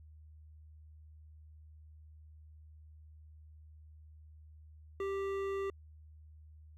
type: tone with hard clipping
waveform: sine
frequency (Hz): 392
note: G4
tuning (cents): 0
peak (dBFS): -36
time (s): 5-5.7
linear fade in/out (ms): 2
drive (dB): 12
effects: added 77 Hz sine -53 dBFS peak until 6.77 s